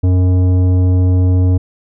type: tone with tanh clipping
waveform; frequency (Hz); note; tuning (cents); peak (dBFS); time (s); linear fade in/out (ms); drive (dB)
triangle; 91.4; F#2; -21; -10; 0.03-1.58; 10; 16
effects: none